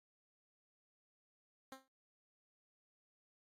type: tone with exponential decay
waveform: 10% pulse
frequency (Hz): 265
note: C4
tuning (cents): +22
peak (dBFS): -38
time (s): 1.72-1.88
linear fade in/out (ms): 1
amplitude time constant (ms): 34
effects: AAC 64 kbps